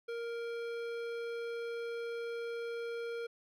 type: tone with hard clipping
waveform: sine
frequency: 467 Hz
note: A#4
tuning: 3 cents sharp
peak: -39 dBFS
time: 0.08-3.27 s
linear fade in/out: 10 ms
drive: 14 dB
effects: none